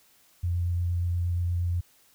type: tone with vibrato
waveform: sine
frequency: 87.31 Hz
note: F2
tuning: in tune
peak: -24 dBFS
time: 0.43-1.81 s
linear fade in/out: 10 ms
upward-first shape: sine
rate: 8.5 Hz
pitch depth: 13 cents each way
effects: white hiss -61 dBFS RMS until 2.14 s